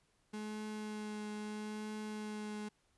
35% pulse tone with vibrato, 212.4 Hz, G#3, 39 cents sharp, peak -39 dBFS, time 0.33-2.69 s, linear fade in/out 10 ms, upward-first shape triangle, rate 0.77 Hz, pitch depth 15 cents each way, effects pink hiss -75 dBFS RMS until 2.97 s + resampled to 24000 Hz

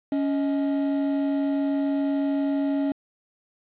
triangle tone pair together, 279.7 / 628 Hz, C#4 / D#5, +16 / +16 cents, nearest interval octave + major second, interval 1400 cents, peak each -20 / -30 dBFS, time 0.12-2.92 s, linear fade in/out 2 ms, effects resampled to 8000 Hz + 8-bit

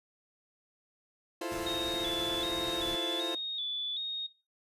30% pulse chord, F major seventh, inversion third, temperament equal, 329.6 / 349.2 / 440 / 523.3 Hz, E4 / F4 / A4 / C5, 0 / 0 / 0 / 0 cents, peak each -36 / -36 / -41 / -38 dBFS, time 1.41-3.35 s, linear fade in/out 5 ms
pink noise, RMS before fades -44 dBFS, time 1.51-2.96 s, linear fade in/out 5 ms
sine tone with vibrato, 3593 Hz, A7, 36 cents sharp, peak -32 dBFS, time 1.66-4.27 s, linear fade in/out 10 ms, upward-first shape square, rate 1.3 Hz, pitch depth 62 cents each way
effects noise-tail reverb RT60 0.3 s tail -20 dB re dry + resampled to 32000 Hz

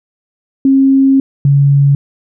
sine tone pair in turn, 270 / 140.65 Hz, C#4 / C#3, -45 / +26 cents, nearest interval major seventh, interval 1129 cents, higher first, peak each -5 dBFS, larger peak neither, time 0.65-1.2 / 1.45-1.95 s, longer first, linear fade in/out 2 ms, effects none

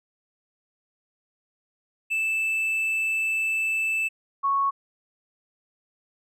triangle / sine tone pair in turn, 2637 / 1106.2 Hz, E7 / C#6, 0 / -4 cents, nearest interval octave + minor third, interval 1504 cents, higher first, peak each -21 / -20 dBFS, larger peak second, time 2.1-4.09 / 4.43-4.71 s, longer first, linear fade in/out 20 ms, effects none

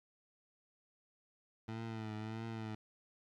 20% pulse tone with vibrato, 110.6 Hz, A2, 9 cents sharp, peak -36 dBFS, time 1.68-2.75 s, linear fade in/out 5 ms, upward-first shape triangle, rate 1.6 Hz, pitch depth 60 cents each way, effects low-pass 4000 Hz 12 dB/octave + 12-bit

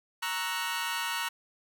20% pulse chord, F# dominant seventh, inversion first, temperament equal, 932.3 / 1108.7 / 1318.5 / 1480 Hz, A#5 / C#6 / E6 / F#6, 0 / 0 / 0 / 0 cents, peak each -29 / -34 / -33 / -31 dBFS, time 0.22-1.29 s, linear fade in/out 10 ms, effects none

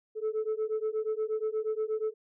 sine beating tone pair, 431 / 439.4 Hz, A4 / A4, -36 / -2 cents, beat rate 8.4 Hz, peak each -30 dBFS, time 0.15-2.14 s, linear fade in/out 50 ms, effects tanh soft clip ceiling -25 dBFS

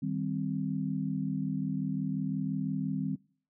sine chord, C minor, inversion first, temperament equal, 155.56 / 196 / 261.6 Hz, Eb3 / G3 / C4, 0 / 0 / 0 cents, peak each -34 dBFS, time 0.02-3.16 s, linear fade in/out 10 ms, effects noise-tail reverb RT60 0.5 s tail -24 dB re dry

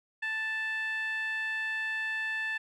15% pulse tone with band-pass filter, 880 Hz, A5, in tune, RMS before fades -33 dBFS, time 0.22-2.58 s, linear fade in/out 10 ms, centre 2000 Hz, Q 9.1, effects none

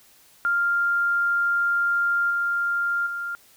sine tone with level steps, 1396.9 Hz, F6, in tune, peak -19 / -21 / -27 dBFS, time 0.45-3.35 s, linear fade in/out 0 ms, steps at 2.3 / 3.06 s, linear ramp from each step 10 ms, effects white hiss -55 dBFS RMS until 3.56 s

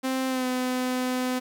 sawtooth tone with pitch glide, 261.6 to 253.4 Hz, C4 to B3, 0 to +45 cents, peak -21 dBFS, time 0.03-1.4 s, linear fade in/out 20 ms, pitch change -55 cents, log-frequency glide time 0.28-0.46 s, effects 10-bit

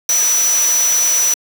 sine tone in noise, 5920 Hz, F#8, in tune, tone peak -12 dBFS, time 0.09-1.34 s, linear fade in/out 2 ms, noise white, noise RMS -21 dBFS, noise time 0.09-1.34 s, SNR +6 dB, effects high-pass 400 Hz 12 dB/octave

